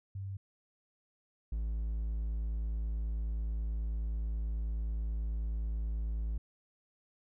sine / triangle tone pair in turn, 97.4 / 54.66 Hz, G2 / A1, -11 / -11 cents, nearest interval minor seventh, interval 1000 cents, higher first, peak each -37 / -30 dBFS, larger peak second, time 0.15-0.37 / 1.52-6.38 s, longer second, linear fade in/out 5 ms, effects none

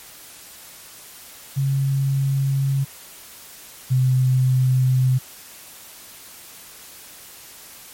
sine tone pair in turn, 136.6 / 129.08 Hz, C#3 / C3, -25 / -23 cents, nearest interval minor second, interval 98 cents, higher first, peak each -17 / -14 dBFS, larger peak second, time 1.56-2.85 / 3.9-5.19 s, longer neither, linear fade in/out 20 ms, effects white hiss -42 dBFS RMS until 7.93 s + MP3 64 kbps

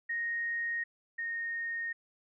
sine tone pair in turn, 1864.7 / 1850.8 Hz, A#6 / A#6, 0 / -13 cents, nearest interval unison, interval 13 cents, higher first, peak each -31 / -33 dBFS, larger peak first, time 0.09-0.84 / 1.18-1.93 s, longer neither, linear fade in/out 10 ms, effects none

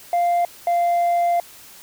sine tone pair in turn, 697 / 693.9 Hz, F5 / F5, -4 / -11 cents, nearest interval unison, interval 7 cents, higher first, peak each -13 dBFS, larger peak neither, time 0.13-0.45 / 0.67-1.4 s, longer second, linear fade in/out 2 ms, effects tanh soft clip ceiling -15 dBFS + white hiss -44 dBFS RMS until 1.82 s

